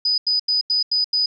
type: tone bursts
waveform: sine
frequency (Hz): 4978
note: D#8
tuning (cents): 0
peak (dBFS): -16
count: 6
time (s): 0.05-1.26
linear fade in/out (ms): 5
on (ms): 130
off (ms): 86
effects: none